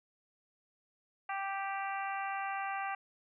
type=harmonic tone; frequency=392 Hz; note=G4; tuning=in tune; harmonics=2 / 3 / 4 / 5 / 6 / 7; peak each=-37 / -41 / -43 / -45 / -47 / -48 dBFS; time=1.29-2.95 s; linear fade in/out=5 ms; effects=none